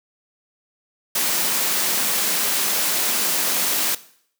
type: high-pass noise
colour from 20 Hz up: white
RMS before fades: -21 dBFS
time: 1.15-3.95 s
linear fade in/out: 5 ms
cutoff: 160 Hz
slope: 48 dB/octave
effects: noise-tail reverb RT60 0.6 s tail -17 dB re dry